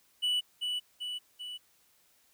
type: tone with echo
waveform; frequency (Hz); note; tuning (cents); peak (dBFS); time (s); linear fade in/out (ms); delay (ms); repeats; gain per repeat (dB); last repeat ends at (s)
triangle; 2960; F#7; 0; -25; 0.22-0.41; 20; 390; 3; -4; 1.58
effects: white hiss -67 dBFS RMS until 2.33 s